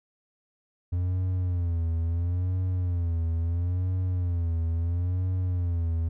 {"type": "tone with vibrato", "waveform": "triangle", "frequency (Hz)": 87.2, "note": "F2", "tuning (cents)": -2, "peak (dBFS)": -22, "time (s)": [0.92, 6.09], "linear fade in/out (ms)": 10, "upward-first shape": "sine", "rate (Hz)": 0.74, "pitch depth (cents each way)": 98, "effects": []}